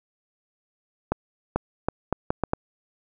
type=accelerating click train; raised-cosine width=1 ms; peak=-8 dBFS; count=7; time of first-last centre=1.12-2.534 s; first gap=440 ms; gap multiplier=0.74; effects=none